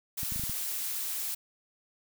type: noise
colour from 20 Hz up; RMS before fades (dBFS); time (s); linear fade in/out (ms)
blue; -34; 0.17-1.35; 10
type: clicks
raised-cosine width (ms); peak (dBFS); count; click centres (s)
5; -27; 6; 0.232 / 0.322 / 0.361 / 0.396 / 0.437 / 0.496
effects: none